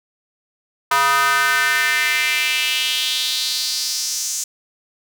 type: tone with high-pass filter sweep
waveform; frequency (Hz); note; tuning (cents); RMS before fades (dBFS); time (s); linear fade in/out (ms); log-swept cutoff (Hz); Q
square; 138.59; C#3; 0; -19; 0.91-4.44; 5; 1100 to 6700; 3.3
effects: none